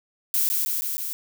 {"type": "noise with echo", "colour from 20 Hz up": "violet", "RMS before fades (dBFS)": -22, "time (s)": [0.34, 0.49], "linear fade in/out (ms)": 0, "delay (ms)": 160, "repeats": 4, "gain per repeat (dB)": -2, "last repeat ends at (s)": 1.13, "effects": []}